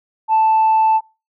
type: tone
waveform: sine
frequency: 880 Hz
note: A5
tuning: in tune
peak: -9 dBFS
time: 0.28-1.01 s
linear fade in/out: 50 ms
effects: noise-tail reverb RT60 0.3 s tail -25 dB re dry + tanh soft clip ceiling -8 dBFS